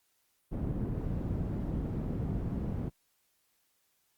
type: low-pass noise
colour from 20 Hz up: white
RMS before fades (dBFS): -34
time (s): 0.51-2.9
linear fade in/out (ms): 20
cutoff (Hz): 180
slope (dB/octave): 12
effects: white hiss -74 dBFS RMS until 4.17 s + Opus 48 kbps